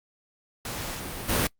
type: noise with level steps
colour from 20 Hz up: pink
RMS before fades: -34 / -36 / -24 dBFS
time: 0.65-1.47 s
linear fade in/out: 2 ms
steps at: 0.94 / 1.28 s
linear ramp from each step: 20 ms
effects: noise-tail reverb RT60 0.1 s tail -24 dB re dry + Opus 48 kbps